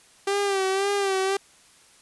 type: tone with vibrato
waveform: sawtooth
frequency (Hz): 392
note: G4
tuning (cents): 0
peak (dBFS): -18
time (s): 0.27-1.37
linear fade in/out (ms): 5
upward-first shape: sine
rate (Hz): 1.9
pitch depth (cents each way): 55
effects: white hiss -55 dBFS RMS until 2.01 s + resampled to 24000 Hz